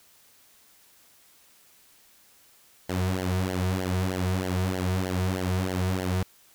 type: tone with flanger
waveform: sawtooth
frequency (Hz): 92.5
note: F#2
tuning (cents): 0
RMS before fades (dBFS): -27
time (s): 2.89-6.23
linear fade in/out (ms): 5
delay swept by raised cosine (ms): 0.79 to 3.79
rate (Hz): 3.2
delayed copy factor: -0.9
effects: white hiss -58 dBFS RMS until 6.54 s